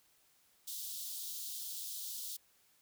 white high-pass noise, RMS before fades -43 dBFS, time 0.67-2.37 s, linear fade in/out 10 ms, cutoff 3300 Hz, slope 48 dB/octave, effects white hiss -70 dBFS RMS until 2.81 s

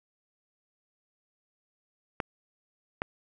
clicks, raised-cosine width 0.5 ms, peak -14 dBFS, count 2, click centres 2.202 / 3.019 s, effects none

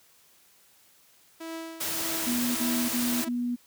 sawtooth tone with tremolo, 326.9 Hz, E4, 14 cents flat, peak -30 dBFS, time 1.4-3.29 s, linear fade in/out 10 ms, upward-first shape triangle, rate 1.7 Hz, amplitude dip 75%
white noise, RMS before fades -31 dBFS, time 1.8-3.25 s, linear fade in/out 10 ms
sine tone bursts, 243 Hz, B3, 28 cents flat, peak -26 dBFS, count 4, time 2.26-3.562 s, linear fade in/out 20 ms, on 300 ms, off 34 ms
effects white hiss -60 dBFS RMS until 3.66 s + high-pass 60 Hz 12 dB/octave

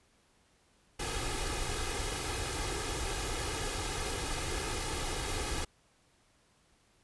pink noise with comb filter, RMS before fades -35 dBFS, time 0.99-5.65 s, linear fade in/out 10 ms, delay 2.4 ms, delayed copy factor +0.6, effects pink hiss -68 dBFS RMS until 7.03 s + resampled to 24000 Hz

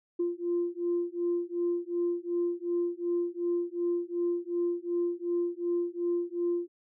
sine beating tone pair, 346 / 348.7 Hz, F4 / F4, -16 / -3 cents, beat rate 2.7 Hz, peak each -30 dBFS, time 0.19-6.68 s, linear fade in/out 10 ms, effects tanh soft clip ceiling -21 dBFS

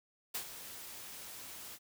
white noise with ADSR envelope, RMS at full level -37 dBFS, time 0.34-1.79 s, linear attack 12 ms, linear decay 86 ms, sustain -11 dB, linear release 49 ms, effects none

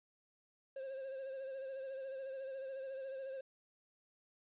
triangle tone with vibrato, 534 Hz, C5, 35 cents sharp, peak -40 dBFS, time 0.76-3.41 s, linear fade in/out 5 ms, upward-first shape sine, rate 14 Hz, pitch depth 41 cents each way, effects resampled to 8000 Hz + 12-bit

